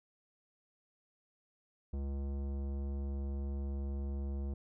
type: tone with tanh clipping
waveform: sine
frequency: 69.3 Hz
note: C#2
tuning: in tune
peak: -37 dBFS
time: 1.93-4.54 s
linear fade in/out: 5 ms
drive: 16 dB
effects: none